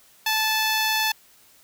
10% pulse tone, 873 Hz, A5, 14 cents flat, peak -12 dBFS, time 0.26-1.12 s, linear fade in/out 5 ms, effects white hiss -55 dBFS RMS until 1.63 s

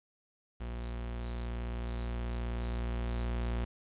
40% pulse tone with level ramp, 59 Hz, A#1, 22 cents sharp, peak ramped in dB -36 to -30 dBFS, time 0.6-3.65 s, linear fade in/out 10 ms, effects resampled to 8000 Hz + 10-bit

